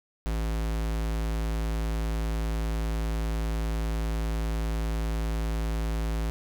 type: tone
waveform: square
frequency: 55 Hz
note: A1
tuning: in tune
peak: -27 dBFS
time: 0.26-6.3 s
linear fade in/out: 0 ms
effects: none